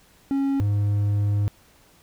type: tone pair in turn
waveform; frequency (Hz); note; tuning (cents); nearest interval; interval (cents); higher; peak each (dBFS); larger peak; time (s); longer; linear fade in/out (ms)
triangle; 274.8 / 102.46; C#4 / G#2; -15 / -23; octave + perfect fourth; 1708; first; -18 / -17; second; 0.31-0.6 / 0.6-1.48; second; 0
effects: pink hiss -56 dBFS RMS until 2.02 s